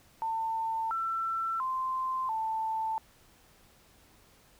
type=tone with pitch steps; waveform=sine; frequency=897 / 1340 / 1041 / 885 Hz; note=A5 / E6 / C6 / A5; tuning=+33 / +28 / -9 / +10 cents; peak=-29 dBFS; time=0.22-2.98 s; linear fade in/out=0 ms; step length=690 ms; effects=pink hiss -61 dBFS RMS until 4.59 s